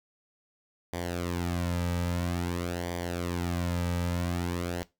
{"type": "tone with flanger", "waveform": "sawtooth", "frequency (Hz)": 87.31, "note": "F2", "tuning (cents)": 0, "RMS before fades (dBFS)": -31, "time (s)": [0.93, 4.83], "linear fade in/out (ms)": 0, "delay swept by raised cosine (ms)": [0.74, 2.84], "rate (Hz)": 0.5, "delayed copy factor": -0.7, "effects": ["noise-tail reverb RT60 0.2 s tail -18 dB re dry"]}